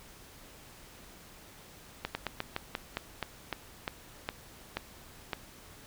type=slowing click train; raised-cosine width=0.3 ms; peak=-16 dBFS; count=13; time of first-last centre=2.05-5.332 s; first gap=100 ms; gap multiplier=1.17; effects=pink hiss -53 dBFS RMS until 5.86 s